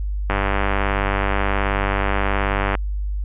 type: click train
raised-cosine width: 0.5 ms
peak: -5 dBFS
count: 243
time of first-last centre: 0.3-2.752 s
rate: 98.7 Hz
effects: added 50 Hz sine -21 dBFS peak until 3.24 s + resampled to 8000 Hz